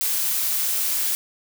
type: noise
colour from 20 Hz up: blue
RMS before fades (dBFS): -23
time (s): 0.01-1.15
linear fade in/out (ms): 0
effects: none